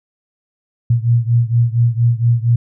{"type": "beating tone pair", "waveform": "sine", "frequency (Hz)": [116.54, 120.84], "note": ["A#2", "B2"], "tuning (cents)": [0, -37], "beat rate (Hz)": 4.3, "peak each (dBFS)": [-13, -15], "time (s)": [0.9, 2.56], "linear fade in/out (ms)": 5, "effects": []}